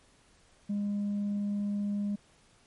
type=tone with tanh clipping; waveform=triangle; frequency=204 Hz; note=G#3; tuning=31 cents flat; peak=-29 dBFS; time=0.69-2.16 s; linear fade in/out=10 ms; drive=6 dB; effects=pink hiss -63 dBFS RMS until 2.66 s + MP3 48 kbps